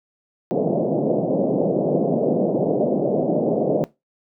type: band-pass noise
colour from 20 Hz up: white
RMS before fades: -20 dBFS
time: 0.51-3.84 s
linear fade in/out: 0 ms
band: 140 to 640 Hz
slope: 48 dB/octave
effects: noise-tail reverb RT60 0.2 s tail -18 dB re dry